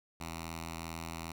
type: tone with notch filter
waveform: 5% pulse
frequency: 82.41 Hz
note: E2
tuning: in tune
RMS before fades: -42 dBFS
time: 0.2-1.32 s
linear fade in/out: 5 ms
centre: 480 Hz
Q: 0.78
effects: none